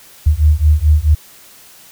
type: beating tone pair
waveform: sine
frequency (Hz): 73.8 / 78.4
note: D2 / D#2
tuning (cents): +9 / +14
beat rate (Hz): 4.6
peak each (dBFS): -11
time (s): 0.26-1.15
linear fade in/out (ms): 10
effects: white hiss -42 dBFS RMS until 1.91 s